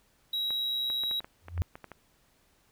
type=tone; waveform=triangle; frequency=3857 Hz; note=B7; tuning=42 cents flat; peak=-27 dBFS; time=0.33-1.2 s; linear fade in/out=5 ms
type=clicks; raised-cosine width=0.5 ms; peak=-28 dBFS; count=11; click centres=0.506 / 0.901 / 1.036 / 1.112 / 1.205 / 1.245 / 1.484 / 1.578 / 1.755 / 1.843 / 1.917 s
type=tone with exponential growth; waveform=sine; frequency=85.9 Hz; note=F2; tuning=28 cents flat; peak=-22 dBFS; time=1.42-1.62 s; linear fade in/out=0 ms; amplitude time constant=43 ms
effects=pink hiss -67 dBFS RMS until 2.71 s